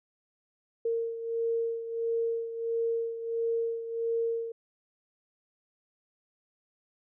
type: beating tone pair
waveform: sine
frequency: 459.6 / 461.1 Hz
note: A#4 / A#4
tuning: -25 / -19 cents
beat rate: 1.5 Hz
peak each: -29 / -35 dBFS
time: 0.85-4.52 s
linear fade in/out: 5 ms
effects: none